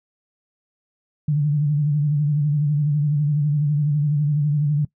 sine tone with vibrato, 147.5 Hz, D3, 8 cents sharp, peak -16 dBFS, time 1.28-4.85 s, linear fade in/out 5 ms, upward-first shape sine, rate 12 Hz, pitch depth 61 cents each way, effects noise-tail reverb RT60 0.1 s tail -21 dB re dry

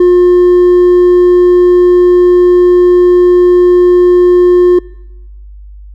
sine tone with hard clipping, 356.9 Hz, F4, 38 cents sharp, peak -3 dBFS, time 0-4.79 s, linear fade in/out 5 ms, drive 2 dB, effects noise-tail reverb RT60 1.0 s tail -24 dB re dry + added 50 Hz sine -28 dBFS peak until 5.94 s

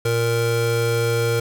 square tone pair together, 116.54 / 466.2 Hz, A#2 / A#4, 0 / 0 cents, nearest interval 2 octaves, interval 2400 cents, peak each -22 / -21 dBFS, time 0.05-1.4 s, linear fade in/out 5 ms, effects none

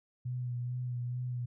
sine tone with vibrato, 123.47 Hz, B2, in tune, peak -33 dBFS, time 0.25-1.46 s, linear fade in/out 10 ms, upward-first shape sine, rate 2.3 Hz, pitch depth 26 cents each way, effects none

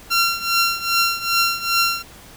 15% pulse tone with tremolo, 1370 Hz, F6, 34 cents flat, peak -7 dBFS, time 0.1-2.03 s, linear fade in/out 20 ms, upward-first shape triangle, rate 2.5 Hz, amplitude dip 85%, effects pink hiss -43 dBFS RMS until 2.36 s

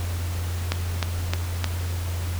click train, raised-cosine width 0.2 ms, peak -6 dBFS, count 4, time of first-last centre 0.72-1.643 s, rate 3.25 Hz, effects added 87 Hz sine -25 dBFS peak until 2.39 s + pink hiss -37 dBFS RMS until 2.39 s

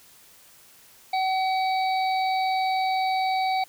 harmonic tone with a mistuned harmonic, 757 Hz, F#5, 39 cents sharp, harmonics 1 / 3 / 5 / 6, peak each -22 / -32 / -36 / -38 dBFS, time 1.13-3.64 s, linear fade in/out 5 ms, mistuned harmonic 5, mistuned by +42 cents, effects white hiss -53 dBFS RMS until 3.68 s

